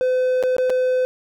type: tone with dropouts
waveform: triangle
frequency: 509 Hz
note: C5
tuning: 48 cents flat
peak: -14 dBFS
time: 0.01-1.05 s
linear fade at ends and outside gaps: 0 ms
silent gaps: 0.427-0.436 / 0.566-0.583 / 0.697-0.702 s
effects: none